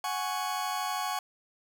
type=chord; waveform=40% pulse; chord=F# suspended second; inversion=none; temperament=just; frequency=740 / 832.5 / 1110 Hz; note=F#5 / G#5 / C#6; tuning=0 / +4 / +2 cents; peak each=-34 dBFS; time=0.04-1.19 s; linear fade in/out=2 ms; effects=none